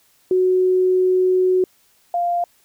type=tone pair in turn; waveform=sine; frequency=369.3 / 697.1 Hz; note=F#4 / F5; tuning=-3 / -3 cents; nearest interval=major seventh; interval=1100 cents; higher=second; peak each=-13 / -17 dBFS; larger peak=first; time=0.31-1.64 / 2.14-2.44 s; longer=first; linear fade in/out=2 ms; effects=white hiss -58 dBFS RMS until 2.64 s